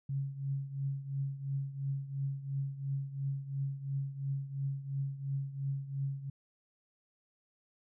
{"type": "tone with tremolo", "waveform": "sine", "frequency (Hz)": 137.7, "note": "C#3", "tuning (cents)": -11, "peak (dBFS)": -30, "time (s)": [0.09, 6.3], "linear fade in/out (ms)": 5, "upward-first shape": "triangle", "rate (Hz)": 2.9, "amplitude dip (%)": 80, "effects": []}